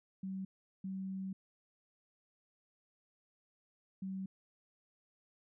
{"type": "tone bursts at uneven times", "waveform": "sine", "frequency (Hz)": 190.9, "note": "G3", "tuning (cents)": -46, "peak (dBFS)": -38, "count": 3, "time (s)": [[0.23, 0.45], [0.84, 1.33], [4.02, 4.26]], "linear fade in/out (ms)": 5, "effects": []}